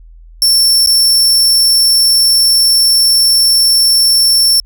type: tone with dropouts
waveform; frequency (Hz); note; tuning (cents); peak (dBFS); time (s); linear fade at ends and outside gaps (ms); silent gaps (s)
sawtooth; 5420; E8; +47; -4; 0.42-4.6; 1; 0.862-0.872
effects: added 41 Hz sine -34 dBFS peak until 4.65 s